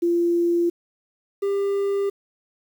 sine / triangle tone pair in turn, 343.6 / 398.3 Hz, F4 / G4, -28 / +28 cents, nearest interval minor third, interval 256 cents, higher second, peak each -17 / -18 dBFS, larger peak first, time 0.02-0.7 / 1.42-2.1 s, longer neither, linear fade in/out 10 ms, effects 8-bit

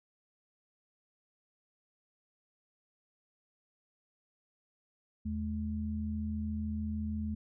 sine tone pair together, 80.2 / 214.1 Hz, E2 / A3, -47 / -47 cents, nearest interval octave + perfect fourth, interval 1700 cents, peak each -36 / -35 dBFS, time 5.25-7.35 s, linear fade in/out 10 ms, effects none

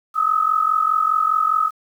sine tone pair together, 1248.1 / 1293 Hz, D#6 / E6, +5 / -34 cents, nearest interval minor second, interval 61 cents, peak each -18 dBFS, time 0.14-1.71 s, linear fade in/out 50 ms, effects 8-bit

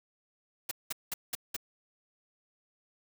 white noise bursts, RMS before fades -34 dBFS, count 5, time 0.69-1.565 s, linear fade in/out 5 ms, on 23 ms, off 190 ms, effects none

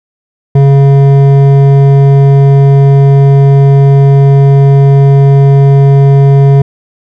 sine tone with hard clipping, 138.59 Hz, C#3, in tune, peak -3 dBFS, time 0.55-6.62 s, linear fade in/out 5 ms, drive 10 dB, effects none

